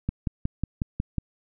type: click train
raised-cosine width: 5 ms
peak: -13 dBFS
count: 7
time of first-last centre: 0.09-1.183 s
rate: 5.49 Hz
effects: none